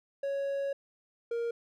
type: tone pair in turn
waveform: triangle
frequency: 555 / 467.7 Hz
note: C#5 / A#4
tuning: +2 / +6 cents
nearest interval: minor third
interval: 296 cents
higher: first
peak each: -28 dBFS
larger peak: neither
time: 0.23-0.73 / 1.31-1.51 s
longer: first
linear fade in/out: 5 ms
effects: none